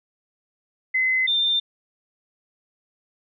sine tone pair in turn, 2043 / 3594 Hz, C7 / A7, -42 / +36 cents, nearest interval minor seventh, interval 978 cents, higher second, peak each -18 dBFS, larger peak neither, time 0.94-1.27 / 1.27-1.6 s, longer neither, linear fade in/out 10 ms, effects none

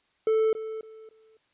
triangle tone with echo, 440 Hz, A4, in tune, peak -18 dBFS, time 0.27-0.53 s, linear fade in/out 2 ms, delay 280 ms, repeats 3, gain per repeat -12 dB, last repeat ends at 1.37 s, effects white hiss -69 dBFS RMS until 1.53 s + resampled to 8000 Hz

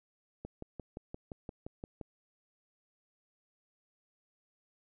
click train, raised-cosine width 2 ms, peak -28 dBFS, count 10, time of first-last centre 0.45-2.013 s, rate 5.76 Hz, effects none

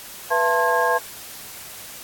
sine tone cluster, 493.9 / 672 / 887 / 1061 / 1633 Hz, B4 / E5 / A5 / C6 / G#6, 0 / +33 / +14 / +24 / -30 cents, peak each -23 dBFS, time 0.3-0.99 s, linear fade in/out 20 ms, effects white hiss -38 dBFS RMS until 2.03 s + AAC 64 kbps

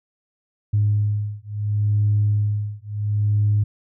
sine beating tone pair, 103.9 / 104.62 Hz, G#2 / G#2, +1 / +13 cents, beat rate 0.72 Hz, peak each -20 dBFS, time 0.73-3.64 s, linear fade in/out 10 ms, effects tanh soft clip ceiling -10 dBFS

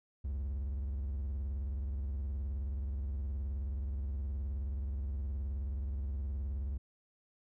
triangle tone with vibrato, 68 Hz, C#2, 33 cents flat, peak -32 dBFS, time 0.24-6.78 s, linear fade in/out 10 ms, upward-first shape sine, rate 19 Hz, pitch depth 210 cents each way, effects none

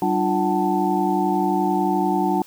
sine tone cluster, 191.3 / 300.7 / 352 / 751 / 882 Hz, G3 / D4 / F4 / F#5 / A5, -42 / +41 / +14 / +26 / +4 cents, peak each -24 dBFS, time 0.02-2.42 s, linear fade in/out 2 ms, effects white hiss -48 dBFS RMS until 2.46 s

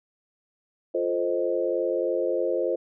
sine chord, F dominant seventh, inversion none, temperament equal, 349.2 / 440 / 523.3 / 622.3 Hz, F4 / A4 / C5 / Eb5, 0 / 0 / 0 / 0 cents, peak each -28 / -30 / -26 / -31 dBFS, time 0.94-2.76 s, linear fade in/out 10 ms, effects none

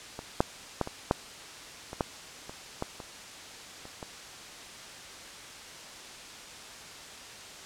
clicks, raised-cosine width 1 ms, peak -23 / -7 / -12 / -22 / -8 / -24 / -12 / -26 / -16 / -26 / -30 / -24 dBFS, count 12, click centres 0.191 / 0.405 / 0.813 / 0.874 / 1.111 / 1.931 / 2.008 / 2.495 / 2.824 / 3.002 / 3.854 / 4.028 s, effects white hiss -45 dBFS RMS until 7.65 s + low-pass 7000 Hz 12 dB/octave

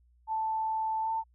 sine tone with pitch glide, 881 to 893.8 Hz, A5 to A5, +2 to +27 cents, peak -28 dBFS, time 0.27-1.24 s, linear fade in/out 50 ms, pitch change +25 cents, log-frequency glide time 1.01-1.11 s, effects added 60 Hz sine -61 dBFS peak until 1.34 s

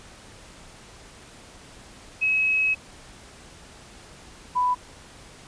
sine tone pair in turn, 2562 / 993.5 Hz, E7 / B5, -50 / +10 cents, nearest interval octave + major third, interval 1640 cents, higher first, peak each -19 dBFS, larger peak neither, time 2.21-2.75 / 4.55-4.75 s, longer first, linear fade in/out 20 ms, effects pink hiss -47 dBFS RMS until 5.47 s + resampled to 22050 Hz

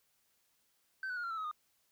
sine tone with pitch steps, 1542 / 1484.3 / 1428.8 / 1375.4 / 1323.9 / 1274.4 / 1226.7 Hz, G6 / F#6 / F6 / F6 / E6 / D#6 / D#6, -29 / +5 / +39 / -27 / +7 / +41 / -25 cents, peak -34 dBFS, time 1.03-1.513 s, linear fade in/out 2 ms, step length 69 ms, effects tanh soft clip ceiling -35 dBFS + white hiss -75 dBFS RMS until 1.91 s

